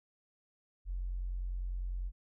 triangle tone with tanh clipping, 45 Hz, F#1, 47 cents flat, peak -34 dBFS, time 0.85-2.12 s, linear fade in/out 50 ms, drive 4 dB, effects none

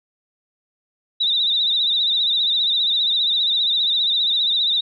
sine tone with vibrato, 3752 Hz, A#7, 11 cents sharp, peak -16 dBFS, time 1.2-4.81 s, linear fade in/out 10 ms, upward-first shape sine, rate 15 Hz, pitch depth 85 cents each way, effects none

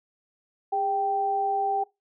sine tone pair together, 405.7 / 782 Hz, G#4 / G5, -41 / -4 cents, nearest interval major seventh, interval 1137 cents, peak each -32 / -23 dBFS, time 0.72-1.84 s, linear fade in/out 10 ms, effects noise-tail reverb RT60 0.2 s tail -20 dB re dry

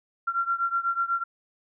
sine beating tone pair, 1369 / 1377.1 Hz, F6 / F6, -35 / -25 cents, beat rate 8.1 Hz, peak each -26 / -28 dBFS, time 0.27-1.24 s, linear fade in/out 10 ms, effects none

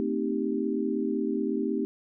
sine chord, A half-diminished seventh, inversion none, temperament equal with one note detuned, 225.5 / 261.6 / 311.1 / 392 Hz, A3 / C4 / Eb4 / G4, +43 / 0 / 0 / 0 cents, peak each -31 dBFS, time 0-1.85 s, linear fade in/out 0 ms, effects none

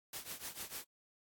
white noise with tremolo, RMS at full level -42 dBFS, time 0.13-0.84 s, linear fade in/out 2 ms, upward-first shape triangle, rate 6.7 Hz, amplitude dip 90%, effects AAC 64 kbps

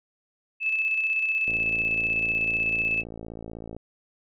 sine tone with tremolo, 2617 Hz, E7, 13 cents flat, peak -21 dBFS, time 0.6-3.04 s, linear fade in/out 50 ms, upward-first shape square, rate 16 Hz, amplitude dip 35%
click train, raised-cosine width 2 ms, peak -25 dBFS, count 129, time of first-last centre 1.48-3.766 s, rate 56 Hz
effects none

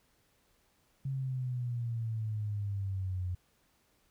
sine exponential sweep, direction down, 136.6 to 89 Hz, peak -32 dBFS, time 1.05-3.35 s, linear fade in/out 5 ms, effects pink hiss -71 dBFS RMS until 4.1 s

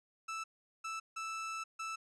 30% pulse tone bursts at uneven times, 1318.5 Hz, E6, in tune, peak -36 dBFS, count 4, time 0.28-0.44 / 0.84-1 / 1.16-1.64 / 1.79-1.96 s, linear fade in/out 10 ms, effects resampled to 22050 Hz

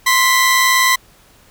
sawtooth tone pair together, 1047.3 / 1975.5 Hz, C6 / B6, +1 / 0 cents, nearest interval major seventh, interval 1099 cents, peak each -10 dBFS, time 0.06-0.96 s, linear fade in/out 10 ms, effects pink hiss -49 dBFS RMS until 1.5 s

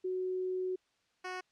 sine / 10% pulse tone pair in turn, 370 / 367.7 Hz, F#4 / F#4, 0 / -11 cents, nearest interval unison, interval 11 cents, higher first, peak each -32 / -30 dBFS, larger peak second, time 0.04-0.76 / 1.24-1.41 s, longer first, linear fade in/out 10 ms, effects white hiss -74 dBFS RMS until 1.51 s + low-pass 5000 Hz 12 dB/octave

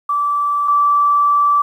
sine tone pair in turn, 1161 / 1161 Hz, D6 / D6, -20 / -20 cents, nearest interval unison, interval 0 cents, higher neither, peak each -14 / -10 dBFS, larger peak second, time 0.09-0.68 / 0.68-1.62 s, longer second, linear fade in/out 5 ms, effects 8-bit

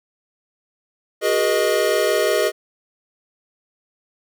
square chord, G# minor seventh, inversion third, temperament equal with one note detuned, 370 / 415.3 / 481.2 / 622.3 Hz, F#4 / G#4 / B4 / D#5, 0 / 0 / -45 / 0 cents, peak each -26 / -22 / -23 / -21 dBFS, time 1.21-2.52 s, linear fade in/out 50 ms, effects none

